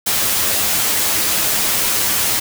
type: noise with comb filter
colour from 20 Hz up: white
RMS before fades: -17 dBFS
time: 0.06-2.4 s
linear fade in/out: 10 ms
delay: 9.4 ms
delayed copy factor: +0.5
effects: none